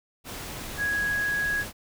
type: tone in noise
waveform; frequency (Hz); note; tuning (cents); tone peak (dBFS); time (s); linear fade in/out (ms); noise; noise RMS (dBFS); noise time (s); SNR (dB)
sine; 1661.2; G#6; 0; -24; 0.77-1.65; 50; pink; -37; 0.24-1.73; +10
effects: none